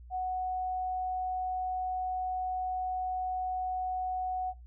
sine tone, 740 Hz, F#5, in tune, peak -30 dBFS, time 0.1-4.54 s, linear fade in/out 50 ms, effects noise-tail reverb RT60 0.2 s tail -21 dB re dry + added 60 Hz sine -47 dBFS peak until 4.66 s

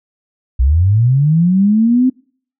sine linear sweep, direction up, 58.27 to 261.8 Hz, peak -8 dBFS, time 0.59-2.1 s, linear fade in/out 10 ms, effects noise-tail reverb RT60 0.5 s tail -25 dB re dry

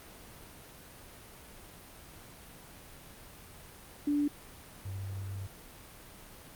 sine tone pair in turn, 291.1 / 97.14 Hz, D4 / G2, -15 / -15 cents, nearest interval octave + perfect fifth, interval 1900 cents, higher first, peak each -26 / -36 dBFS, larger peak first, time 4.07-4.28 / 4.85-5.47 s, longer second, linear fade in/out 5 ms, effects pink hiss -51 dBFS RMS until 6.55 s + Opus 32 kbps

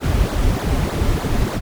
brown noise with flanger, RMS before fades -18 dBFS, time 0-1.61 s, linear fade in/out 50 ms, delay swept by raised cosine 0.34 to 6.34 ms, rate 3.3 Hz, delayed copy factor -0.9, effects none

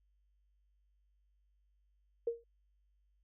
sine tone with exponential decay, 466.2 Hz, A#4, in tune, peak -28 dBFS, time 2.27-2.44 s, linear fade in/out 5 ms, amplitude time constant 36 ms, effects added 50 Hz sine -70 dBFS peak until 3.23 s

